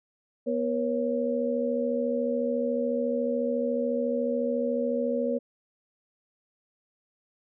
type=tone cluster; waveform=sine; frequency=243.6 / 478 / 552 Hz; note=B3 / A#4 / C#5; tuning=-24 / +43 / -7 cents; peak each=-29 dBFS; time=0.46-5.39 s; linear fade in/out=20 ms; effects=none

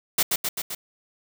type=noise with echo; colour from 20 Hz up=white; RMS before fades=-20 dBFS; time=0.18-0.23 s; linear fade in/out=5 ms; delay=130 ms; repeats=4; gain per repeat=-3 dB; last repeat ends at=0.75 s; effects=none

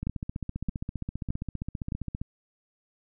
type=two click trains; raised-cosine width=5 ms; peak=-17 / -20 dBFS; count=4 / 34; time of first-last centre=0.07-1.922 / 0.03-2.215 s; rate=1.62 / 15.1 Hz; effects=none

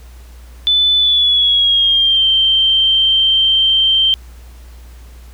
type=tone with pitch glide; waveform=sine; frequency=3500 to 3136 Hz; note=A7 to G7; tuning=-10 to 0 cents; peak=-9 dBFS; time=0.67-4.14 s; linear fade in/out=0 ms; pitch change=-190 cents; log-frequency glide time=0.97-2.25 s; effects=added 60 Hz sine -34 dBFS peak until 5.33 s + pink hiss -47 dBFS RMS until 5.33 s

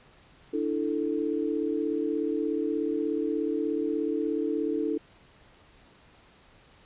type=chord; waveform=sine; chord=D suspended second; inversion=none; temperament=just; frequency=293.7 / 330.4 / 440.5 Hz; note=D4 / E4 / A4; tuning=0 / +4 / +2 cents; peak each=-30 dBFS; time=0.53-4.98 s; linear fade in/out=10 ms; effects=pink hiss -57 dBFS RMS until 6.85 s + resampled to 8000 Hz

